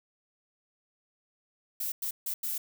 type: noise bursts at uneven times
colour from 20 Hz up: violet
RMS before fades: -33 dBFS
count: 4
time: 1.8-1.92 / 2.02-2.11 / 2.26-2.34 / 2.43-2.58 s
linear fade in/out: 5 ms
effects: none